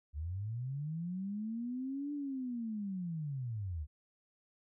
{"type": "linear two-way sweep", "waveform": "sine", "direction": "up then down", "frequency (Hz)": [69.3, 293.7, 69.3], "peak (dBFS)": -36, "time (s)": [0.13, 3.87], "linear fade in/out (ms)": 50, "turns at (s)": 2.13, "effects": []}